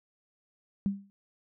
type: tone with exponential decay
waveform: sine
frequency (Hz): 198.3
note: G3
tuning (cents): +20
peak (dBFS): -22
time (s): 0.86-1.1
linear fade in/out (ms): 0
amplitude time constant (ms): 51
effects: none